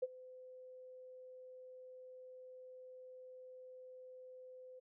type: tone with ADSR envelope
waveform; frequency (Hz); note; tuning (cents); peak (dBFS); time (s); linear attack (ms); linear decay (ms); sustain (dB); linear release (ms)
sine; 510; C5; -44; -32; 0.02-4.8; 11; 34; -20; 15
effects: none